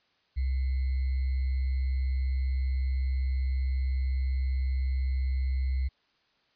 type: tone with sample-and-hold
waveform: sine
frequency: 65.4 Hz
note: C2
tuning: in tune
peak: -25 dBFS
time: 0.36-5.89 s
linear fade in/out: 20 ms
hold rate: 2100 Hz
effects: white hiss -69 dBFS RMS until 6.55 s + resampled to 11025 Hz